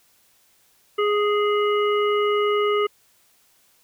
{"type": "harmonic tone", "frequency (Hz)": 415.3, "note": "G#4", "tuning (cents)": 0, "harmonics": [1, 3, 5, 7], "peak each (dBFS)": [-19, -24, -31, -32], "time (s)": [0.98, 2.87], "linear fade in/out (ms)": 10, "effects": ["white hiss -60 dBFS RMS until 3.83 s"]}